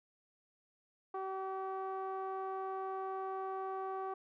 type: tone with low-pass filter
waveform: sawtooth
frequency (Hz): 382.3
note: G4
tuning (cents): -43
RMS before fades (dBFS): -40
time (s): 1.14-4.14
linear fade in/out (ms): 5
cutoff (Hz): 990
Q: 6.1
effects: none